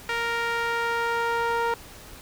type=tone with band-pass filter sweep; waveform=sawtooth; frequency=466.2 Hz; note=A#4; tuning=in tune; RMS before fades=-26 dBFS; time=0.09-1.74 s; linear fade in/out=2 ms; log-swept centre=1900 to 990 Hz; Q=1.3; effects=pink hiss -45 dBFS RMS until 2.21 s